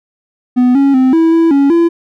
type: tone with pitch steps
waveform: triangle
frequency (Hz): 248.9 / 276.8 / 259.2 / 326.9 / 330.3 / 279.2 / 337.7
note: B3 / C#4 / C4 / E4 / E4 / C#4 / E4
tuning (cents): +14 / -2 / -16 / -14 / +4 / +13 / +42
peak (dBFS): -4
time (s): 0.56-1.89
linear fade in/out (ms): 20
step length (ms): 190
effects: none